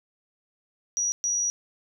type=tone bursts at uneven times; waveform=sine; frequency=5800 Hz; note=F#8; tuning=35 cents flat; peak=-23 dBFS; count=2; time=0.97-1.12 / 1.24-1.5 s; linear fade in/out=0 ms; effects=none